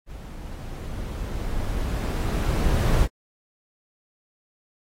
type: noise with level ramp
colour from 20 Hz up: brown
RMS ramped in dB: -38 to -18 dBFS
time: 0.06-3.08 s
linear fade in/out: 50 ms
effects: AAC 48 kbps